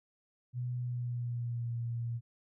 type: tone with pitch glide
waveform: sine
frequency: 123.47 to 117.62 Hz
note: B2 to A#2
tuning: 0 to +16 cents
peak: -33 dBFS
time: 0.53-2.21 s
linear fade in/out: 50 ms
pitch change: -84 cents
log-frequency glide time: 0.76-1.74 s
effects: none